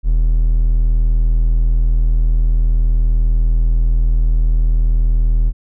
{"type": "tone", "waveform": "triangle", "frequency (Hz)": 40.23, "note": "E1", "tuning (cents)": -41, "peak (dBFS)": -8, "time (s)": [0.03, 5.53], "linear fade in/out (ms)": 50, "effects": []}